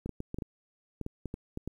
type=clicks; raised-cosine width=3 ms; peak=-23 dBFS; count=12; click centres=0.06 / 0.093 / 0.204 / 0.344 / 0.386 / 0.422 / 1.013 / 1.064 / 1.257 / 1.341 / 1.574 / 1.676 s; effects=10-bit